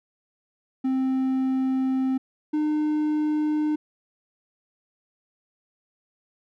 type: tone pair in turn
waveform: triangle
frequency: 262.5 / 303.5 Hz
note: C4 / D#4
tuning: +6 / -43 cents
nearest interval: minor third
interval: 251 cents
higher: second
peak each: -19 dBFS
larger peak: neither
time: 0.84-2.18 / 2.53-3.76 s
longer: first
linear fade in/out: 10 ms
effects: none